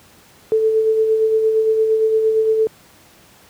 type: tone with tremolo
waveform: sine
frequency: 440 Hz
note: A4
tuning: in tune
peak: -11 dBFS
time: 0.52-2.67 s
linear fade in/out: 0 ms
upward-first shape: sine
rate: 8.7 Hz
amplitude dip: 40%
effects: pink hiss -48 dBFS RMS until 3.49 s + high-pass 80 Hz 12 dB/octave